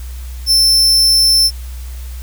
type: tone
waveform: 40% pulse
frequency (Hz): 5330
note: E8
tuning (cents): +18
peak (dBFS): -7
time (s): 0.46-1.51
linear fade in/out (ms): 50
effects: added 62 Hz sine -24 dBFS peak until 2.22 s + white hiss -40 dBFS RMS until 2.22 s